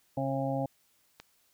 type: harmonic tone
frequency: 135.5 Hz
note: C#3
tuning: 39 cents flat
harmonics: 1 / 2 / 4 / 5 / 6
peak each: -34 / -34 / -34 / -37 / -37 dBFS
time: 0.17-0.66 s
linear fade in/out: 5 ms
type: click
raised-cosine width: 0.2 ms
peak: -27 dBFS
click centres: 1.2 s
effects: white hiss -69 dBFS RMS until 1.53 s

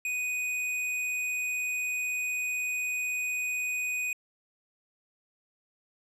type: tone with hard clipping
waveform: sine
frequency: 2489 Hz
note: D#7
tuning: in tune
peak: -30 dBFS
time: 0.05-4.13 s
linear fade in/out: 2 ms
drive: 14 dB
effects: low-pass 12000 Hz 12 dB/octave

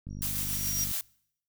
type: click train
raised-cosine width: 5 ms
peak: -28 dBFS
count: 43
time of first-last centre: 0.07-0.912 s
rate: 49.9 Hz
type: tone with exponential growth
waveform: sine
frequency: 5710 Hz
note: F8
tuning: 37 cents sharp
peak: -27 dBFS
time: 0.1-0.84 s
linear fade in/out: 1 ms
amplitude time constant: 160 ms
type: noise with tremolo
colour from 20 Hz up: blue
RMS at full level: -31 dBFS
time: 0.22-1.01 s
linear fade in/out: 0 ms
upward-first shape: triangle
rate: 7.2 Hz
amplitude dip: 35%
effects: noise-tail reverb RT60 0.7 s tail -25 dB re dry

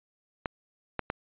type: clicks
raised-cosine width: 0.5 ms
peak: -14 dBFS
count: 3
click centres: 0.458 / 0.993 / 1.101 s
effects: resampled to 8000 Hz

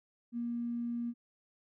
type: tone with tanh clipping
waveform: triangle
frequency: 237 Hz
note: A#3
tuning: 29 cents sharp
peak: -33 dBFS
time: 0.32-1.14 s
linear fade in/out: 50 ms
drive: 3 dB
effects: none

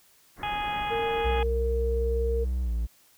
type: low-pass noise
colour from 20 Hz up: pink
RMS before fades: -40 dBFS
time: 0.36-1.44 s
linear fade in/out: 50 ms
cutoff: 2100 Hz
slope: 96 dB/octave
type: harmonic tone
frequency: 415.3 Hz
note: G#4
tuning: in tune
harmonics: 2 / 3 / 4 / 5 / 6 / 7 / 8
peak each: -29 / -39 / -40 / -42 / -37 / -45 / -40 dBFS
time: 0.43-1.43 s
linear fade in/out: 2 ms
type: tone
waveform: sine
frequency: 460 Hz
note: A#4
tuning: 23 cents flat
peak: -27 dBFS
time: 0.9-2.45 s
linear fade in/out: 20 ms
type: tone with pitch glide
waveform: triangle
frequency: 62.6 to 57.07 Hz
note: B1 to A#1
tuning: +24 to -36 cents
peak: -23 dBFS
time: 1.24-2.87 s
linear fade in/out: 20 ms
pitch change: -160 cents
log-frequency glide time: 2.64-2.7 s
effects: white hiss -60 dBFS RMS until 3.17 s

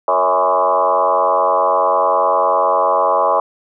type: tone with frequency modulation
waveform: sine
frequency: 830 Hz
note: G#5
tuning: 1 cent flat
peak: -11 dBFS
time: 0.08-3.4 s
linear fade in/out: 2 ms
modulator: 89.6 Hz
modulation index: 3.7
effects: none

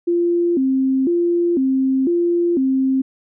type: tone with vibrato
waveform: sine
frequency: 302.5 Hz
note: D#4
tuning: 49 cents flat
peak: -14 dBFS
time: 0.07-3.02 s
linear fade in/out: 10 ms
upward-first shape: square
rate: 1 Hz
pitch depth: 230 cents each way
effects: none

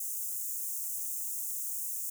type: high-pass noise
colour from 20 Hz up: white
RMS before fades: -36 dBFS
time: 0-2.1 s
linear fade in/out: 5 ms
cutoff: 6500 Hz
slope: 48 dB/octave
effects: none

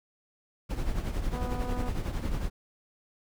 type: noise with tremolo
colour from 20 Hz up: brown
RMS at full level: -28 dBFS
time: 0.69-2.5 s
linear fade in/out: 20 ms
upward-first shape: triangle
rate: 11 Hz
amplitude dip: 65%
type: click train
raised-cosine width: 1 ms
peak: -27 dBFS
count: 139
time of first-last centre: 1.33-1.889 s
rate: 247 Hz
effects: none

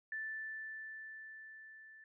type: tone with level ramp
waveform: sine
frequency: 1760 Hz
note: A6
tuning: in tune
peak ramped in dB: -38 to -55 dBFS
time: 0.12-2.04 s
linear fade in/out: 2 ms
effects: none

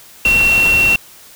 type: tone in noise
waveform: sine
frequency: 2724 Hz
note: F7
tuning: 44 cents flat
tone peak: -9 dBFS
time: 0.25-0.96 s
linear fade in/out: 2 ms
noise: pink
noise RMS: -22 dBFS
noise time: 0.25-0.96 s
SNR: +10 dB
effects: white hiss -41 dBFS RMS until 1.35 s

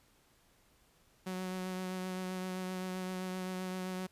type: tone with vibrato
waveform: sawtooth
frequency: 185 Hz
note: F#3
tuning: in tune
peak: -33 dBFS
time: 1.26-4.07 s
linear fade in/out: 10 ms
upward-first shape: triangle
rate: 7.7 Hz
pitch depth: 18 cents each way
effects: pink hiss -68 dBFS RMS until 4.11 s + resampled to 32000 Hz

